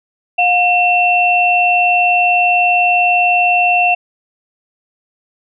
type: tone pair together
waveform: sine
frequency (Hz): 715.7 / 2700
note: F5 / E7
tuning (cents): +42 / +41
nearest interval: octave + major seventh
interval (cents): 2299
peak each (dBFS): -12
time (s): 0.38-3.95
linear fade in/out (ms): 10
effects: none